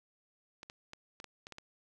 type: clicks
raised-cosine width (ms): 0.2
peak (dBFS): -29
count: 8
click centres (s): 0.631 / 0.699 / 0.934 / 1.201 / 1.243 / 1.469 / 1.523 / 1.584
effects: none